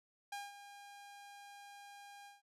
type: tone with ADSR envelope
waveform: sawtooth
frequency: 808 Hz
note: G#5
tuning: 48 cents flat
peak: -37 dBFS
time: 0.32-2.42 s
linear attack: 6 ms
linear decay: 190 ms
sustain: -12 dB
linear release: 160 ms
effects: low-pass 12000 Hz 12 dB/octave